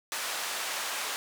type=band-pass noise; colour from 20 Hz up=pink; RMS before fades=-34 dBFS; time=0.12-1.16 s; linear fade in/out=0 ms; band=880 to 12000 Hz; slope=12 dB/octave; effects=none

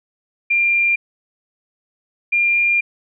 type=tone pair in turn; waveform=sine; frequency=2389 / 2399 Hz; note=D7 / D7; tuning=+29 / +36 cents; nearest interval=unison; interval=7 cents; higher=second; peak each=-13 dBFS; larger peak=neither; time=0.5-0.96 / 2.32-2.81 s; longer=second; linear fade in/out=10 ms; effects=none

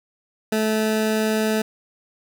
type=tone; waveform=20% pulse; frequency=217.6 Hz; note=A3; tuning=19 cents flat; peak=-14 dBFS; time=0.52-1.62 s; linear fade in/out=5 ms; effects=none

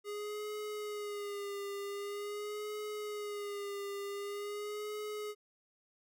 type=tone with vibrato; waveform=square; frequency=411.4 Hz; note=G#4; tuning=16 cents flat; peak=-39 dBFS; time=0.04-5.35 s; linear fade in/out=50 ms; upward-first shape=sine; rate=0.45 Hz; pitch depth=45 cents each way; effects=none

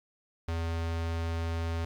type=tone with notch filter; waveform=square; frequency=82.8 Hz; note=E2; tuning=8 cents sharp; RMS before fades=-32 dBFS; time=0.48-1.85 s; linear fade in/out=5 ms; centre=170 Hz; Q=1; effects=low-pass 5000 Hz 12 dB/octave + 10-bit

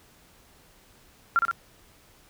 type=tone with echo; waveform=sine; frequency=1378 Hz; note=F6; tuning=24 cents flat; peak=-17 dBFS; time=1.36-1.39 s; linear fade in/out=0 ms; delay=61 ms; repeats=2; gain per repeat=-3 dB; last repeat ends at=1.512 s; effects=pink hiss -57 dBFS RMS until 2.29 s

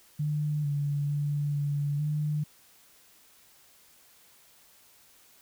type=tone with pitch steps; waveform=sine; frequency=149.5 / 144 / 145.6 / 144.2 / 150.2 Hz; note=D3 / D3 / D3 / D3 / D3; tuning=+31 / -34 / -15 / -31 / +39 cents; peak=-26 dBFS; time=0.19-2.44 s; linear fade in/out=10 ms; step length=450 ms; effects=white hiss -59 dBFS RMS until 5.41 s

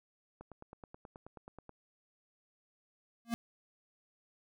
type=click train; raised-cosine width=1 ms; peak=-35 dBFS; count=13; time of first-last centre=0.41-1.693 s; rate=9.35 Hz
type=tone with exponential growth; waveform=square; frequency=233.1 Hz; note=A#3; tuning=in tune; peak=-29 dBFS; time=3.25-3.34 s; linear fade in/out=0 ms; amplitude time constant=19 ms
effects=none

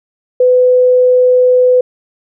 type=tone; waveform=sine; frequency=502 Hz; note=B4; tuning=28 cents sharp; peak=-5 dBFS; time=0.4-1.81 s; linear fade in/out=5 ms; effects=none

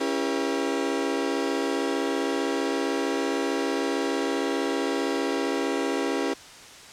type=chord; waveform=35% pulse; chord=C# diminished seventh; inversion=none; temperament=just; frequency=277.2 / 332.6 / 399.1 / 479 Hz; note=C#4 / E4 / G4 / Bb4; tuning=0 / +16 / +31 / +47 cents; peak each=-27 / -29 / -28 / -30 dBFS; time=0-6.34 s; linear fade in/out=10 ms; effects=white hiss -45 dBFS RMS until 6.92 s + low-pass 7000 Hz 12 dB/octave

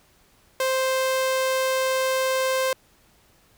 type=tone; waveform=sawtooth; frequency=523.3 Hz; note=C5; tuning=in tune; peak=-17 dBFS; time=0.6-2.73 s; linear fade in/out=2 ms; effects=pink hiss -59 dBFS RMS until 3.57 s

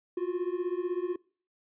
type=beating tone pair; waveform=triangle; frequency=349.2 / 365.2 Hz; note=F4 / F#4; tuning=0 / -23 cents; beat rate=16 Hz; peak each=-30 dBFS; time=0.17-1.16 s; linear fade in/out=5 ms; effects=noise-tail reverb RT60 0.5 s tail -25 dB re dry + resampled to 8000 Hz

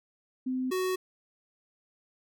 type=tone pair in turn; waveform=sine / square; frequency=257 / 371.2 Hz; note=C4 / F#4; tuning=-31 / +6 cents; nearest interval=tritone; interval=637 cents; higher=second; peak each=-28 / -28 dBFS; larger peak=neither; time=0.46-0.71 / 0.71-0.96 s; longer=neither; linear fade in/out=10 ms; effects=none

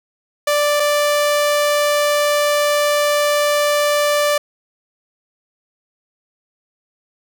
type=tone pair in turn; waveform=sawtooth; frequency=587.3 / 587.3 Hz; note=D5 / D5; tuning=0 / 0 cents; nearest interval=unison; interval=0 cents; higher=neither; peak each=-10 dBFS; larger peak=neither; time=0.47-0.8 / 0.8-4.38 s; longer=second; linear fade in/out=5 ms; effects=none

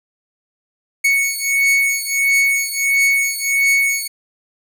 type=beating tone pair; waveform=45% pulse; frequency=2217 / 2218.5 Hz; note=C#7 / C#7; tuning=0 / +1 cents; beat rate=1.5 Hz; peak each=-17 dBFS; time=1.04-4.08 s; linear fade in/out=10 ms; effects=none

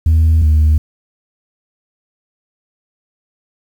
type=tone pair in turn; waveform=sine; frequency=80.2 / 77.05 Hz; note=E2 / D#2; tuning=-47 / -16 cents; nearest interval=minor second; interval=69 cents; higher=first; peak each=-5 dBFS; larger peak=neither; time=0.06-0.42 / 0.42-0.78 s; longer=neither; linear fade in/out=5 ms; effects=tanh soft clip ceiling -6 dBFS + 7-bit

